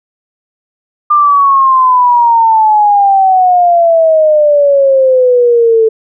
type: exponential sweep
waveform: sine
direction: down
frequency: 1200 to 440 Hz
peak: -4 dBFS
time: 1.1-5.89 s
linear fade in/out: 10 ms
effects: none